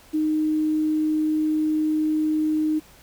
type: tone with quantisation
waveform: sine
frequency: 309.2 Hz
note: D#4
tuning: 11 cents flat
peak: -19 dBFS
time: 0.13-2.8 s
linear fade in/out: 20 ms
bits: 8
effects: pink hiss -51 dBFS RMS until 3.02 s